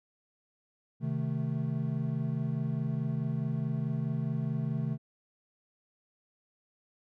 triangle chord, A diminished, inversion first, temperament equal, 130.81 / 155.56 / 220 Hz, C3 / Eb3 / A3, 0 / 0 / 0 cents, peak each -31 / -31 / -34 dBFS, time 1-4.98 s, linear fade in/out 50 ms, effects none

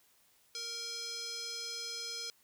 square tone with band-pass filter, 464.8 Hz, A#4, 5 cents flat, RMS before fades -41 dBFS, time 0.55-2.3 s, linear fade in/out 0 ms, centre 5100 Hz, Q 3.6, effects white hiss -68 dBFS RMS until 2.43 s

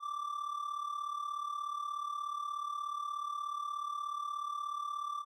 triangle tone with amplitude modulation, 1172 Hz, D6, 4 cents flat, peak -31 dBFS, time 0-5.25 s, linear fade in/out 50 ms, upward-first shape sine, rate 36.7 Hz, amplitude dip 70%, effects none

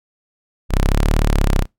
sawtooth exponential two-way sweep, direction up then down, 31.4 to 38.01 to 31.81 Hz, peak -9 dBFS, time 0.69-1.66 s, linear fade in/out 50 ms, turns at 1.15 s, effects noise-tail reverb RT60 0.2 s tail -26 dB re dry

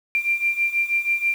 sine beating tone pair, 2370 / 2376.2 Hz, D7 / D7, +15 / +20 cents, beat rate 6.2 Hz, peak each -24 / -21 dBFS, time 0.15-1.34 s, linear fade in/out 0 ms, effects 7-bit

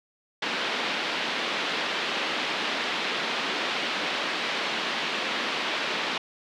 white band-pass noise, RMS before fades -29 dBFS, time 0.42-6.18 s, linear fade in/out 5 ms, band 200 to 3700 Hz, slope 24 dB/octave, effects none

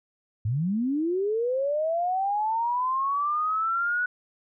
sine linear sweep, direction up, 98 to 1480 Hz, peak -23 dBFS, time 0.45-4.06 s, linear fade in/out 5 ms, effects none

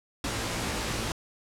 pink noise with comb filter, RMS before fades -31 dBFS, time 0.24-1.12 s, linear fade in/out 2 ms, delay 18 ms, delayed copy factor +0.9, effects low-pass 9000 Hz 12 dB/octave

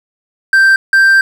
triangle tone pair in turn, 1568 / 1573.6 Hz, G6 / G6, 0 / +6 cents, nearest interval unison, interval 6 cents, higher second, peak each -3 dBFS, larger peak neither, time 0.53-0.76 / 0.93-1.21 s, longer second, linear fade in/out 2 ms, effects 7-bit

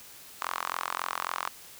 sawtooth tone with high-pass filter, 43.67 Hz, F1, 1 cent sharp, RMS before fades -34 dBFS, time 0.41-1.49 s, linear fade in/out 10 ms, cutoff 1100 Hz, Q 3.9, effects white hiss -49 dBFS RMS until 1.79 s

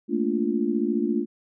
sine chord, Bb major seventh, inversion third, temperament just, 218.5 / 233.1 / 291.4 / 349.6 Hz, A3 / Bb3 / D4 / F4, -12 / 0 / -13 / +2 cents, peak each -27 dBFS, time 0.08-1.26 s, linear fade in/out 50 ms, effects none

